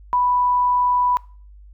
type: tone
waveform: sine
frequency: 987.8 Hz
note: B5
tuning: in tune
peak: -15 dBFS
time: 0.13-1.17 s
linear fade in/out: 0 ms
effects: noise-tail reverb RT60 0.4 s tail -22 dB re dry + added 50 Hz sine -41 dBFS peak until 1.73 s